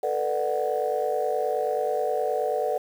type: chord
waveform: sine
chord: B minor seventh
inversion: third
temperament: just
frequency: 444.5 / 493.9 / 592.7 / 740.8 Hz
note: A4 / B4 / D5 / F#5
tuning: +18 / 0 / +16 / +2 cents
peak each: -28 dBFS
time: 0.03-2.78 s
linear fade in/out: 5 ms
effects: tanh soft clip ceiling -14 dBFS + 8-bit